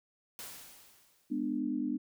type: noise with exponential decay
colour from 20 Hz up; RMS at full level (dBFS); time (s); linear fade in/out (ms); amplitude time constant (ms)
white; -43; 0.39-1.59; 0; 260
type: chord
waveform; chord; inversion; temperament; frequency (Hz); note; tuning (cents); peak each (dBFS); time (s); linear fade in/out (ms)
sine; G# diminished; none; just; 207.7 / 249.2 / 299; G#3 / B3 / D4; 0 / +16 / +31; -39 / -34 / -34; 1.3-1.98; 20
effects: none